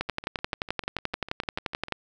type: two click trains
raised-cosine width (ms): 0.3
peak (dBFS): -11 / -23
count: 23 / 13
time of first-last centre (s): 0.01-1.923 / 0.09-1.884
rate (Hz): 11.5 / 6.69
effects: none